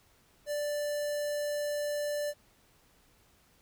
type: tone with notch filter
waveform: square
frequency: 587.3 Hz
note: D5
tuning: in tune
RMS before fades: -33 dBFS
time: 0.46-2.34 s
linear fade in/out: 50 ms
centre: 2500 Hz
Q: 1.3
effects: pink hiss -65 dBFS RMS until 3.61 s